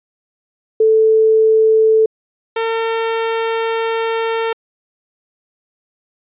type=tone pair in turn; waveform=sine / sawtooth; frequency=440 / 453.2 Hz; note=A4 / A#4; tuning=0 / -49 cents; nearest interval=minor second; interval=51 cents; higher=second; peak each=-8 / -12 dBFS; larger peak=first; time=0.8-2.06 / 2.56-4.53 s; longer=second; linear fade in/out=5 ms; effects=resampled to 8000 Hz